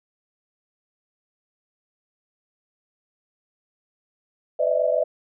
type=tone cluster; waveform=sine; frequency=507 / 594 / 642 / 665 Hz; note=B4 / D5 / E5 / E5; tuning=+45 / +20 / -46 / +15 cents; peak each=-24 / -22 / -23 / -31 dBFS; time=4.59-5.04 s; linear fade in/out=10 ms; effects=none